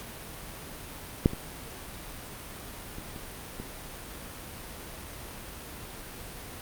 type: clicks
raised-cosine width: 3 ms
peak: -6 / -21 / -26 / -27 / -23 dBFS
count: 5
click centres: 1.259 / 1.334 / 2.984 / 3.162 / 3.6 s
effects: pink hiss -42 dBFS RMS until 6.61 s + Opus 48 kbps